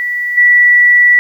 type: tone with level steps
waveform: sine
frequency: 1953 Hz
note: B6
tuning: 20 cents flat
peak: -14 / -4 dBFS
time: 0-1.19 s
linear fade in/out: 0 ms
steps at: 0.37 s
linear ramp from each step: 10 ms
effects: 7-bit